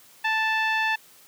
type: tone with low-pass filter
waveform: 10% pulse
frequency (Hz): 880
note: A5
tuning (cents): 0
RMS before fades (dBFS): -24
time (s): 0.24-0.96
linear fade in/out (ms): 10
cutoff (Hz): 2200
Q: 1.4
effects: white hiss -53 dBFS RMS until 1.27 s + high-pass 100 Hz 12 dB/octave